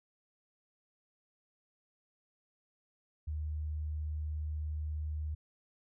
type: tone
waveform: sine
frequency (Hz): 76.4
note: D#2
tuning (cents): -31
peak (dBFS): -34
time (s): 3.27-5.35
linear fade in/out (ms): 10
effects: none